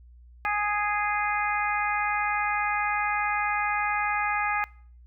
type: harmonic tone with a mistuned harmonic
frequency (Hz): 415.3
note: G#4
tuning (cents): 0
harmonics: 2 / 3 / 4 / 5 / 6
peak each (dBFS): -28 / -30 / -31 / -32 / -33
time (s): 0.45-4.64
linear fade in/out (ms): 0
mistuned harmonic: 6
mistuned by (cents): -17
effects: noise-tail reverb RT60 0.5 s tail -24 dB re dry + added 60 Hz sine -48 dBFS peak until 5.06 s